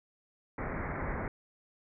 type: low-pass noise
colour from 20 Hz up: pink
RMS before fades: -36 dBFS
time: 0.58-1.28 s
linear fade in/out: 2 ms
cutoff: 2200 Hz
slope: 96 dB/octave
effects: none